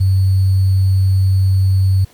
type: tone with sample-and-hold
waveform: sine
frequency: 95.2 Hz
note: F#2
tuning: 50 cents sharp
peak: -9 dBFS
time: 0-2.05 s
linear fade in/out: 10 ms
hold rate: 4410 Hz
effects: pink hiss -48 dBFS RMS until 2.13 s + MP3 96 kbps